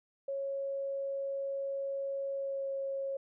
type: tone with pitch glide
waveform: sine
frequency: 550 to 545.6 Hz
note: C#5 to C#5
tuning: -14 to -28 cents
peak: -33 dBFS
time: 0.28-3.17 s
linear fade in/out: 5 ms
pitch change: -14 cents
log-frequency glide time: 2.35-2.69 s
effects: none